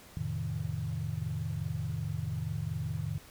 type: chord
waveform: sine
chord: F dominant seventh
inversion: none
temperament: equal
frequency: 87.31 / 110 / 130.81 / 155.56 Hz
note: F2 / A2 / C3 / Eb3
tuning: 0 / 0 / 0 / 0 cents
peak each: -39 / -37 / -39 / -36 dBFS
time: 0.17-3.18 s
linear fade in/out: 0 ms
effects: pink hiss -54 dBFS RMS until 3.3 s